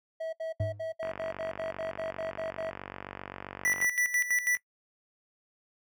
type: tone bursts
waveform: triangle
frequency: 647 Hz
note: E5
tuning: 32 cents flat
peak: -30 dBFS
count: 13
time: 0.2-2.706 s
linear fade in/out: 10 ms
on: 130 ms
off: 68 ms
type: tone with exponential decay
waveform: triangle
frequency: 102.4 Hz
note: G#2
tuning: 24 cents flat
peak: -23 dBFS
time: 0.6-0.93 s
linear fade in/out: 0 ms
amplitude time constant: 70 ms
type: click train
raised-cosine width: 0.5 ms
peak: -23 dBFS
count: 135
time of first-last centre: 1.03-3.845 s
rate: 47.6 Hz
type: tone with tremolo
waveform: square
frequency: 1968 Hz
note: B6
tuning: 7 cents flat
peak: -25 dBFS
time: 3.65-4.57 s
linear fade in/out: 0 ms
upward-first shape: square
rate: 6.1 Hz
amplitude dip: 70%
effects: noise-tail reverb RT60 0.1 s tail -20 dB re dry + high-pass 60 Hz 12 dB/octave